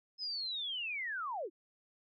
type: linear sweep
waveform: sine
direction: down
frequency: 5160 to 293.7 Hz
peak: -36 dBFS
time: 0.18-1.5 s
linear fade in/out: 50 ms
effects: none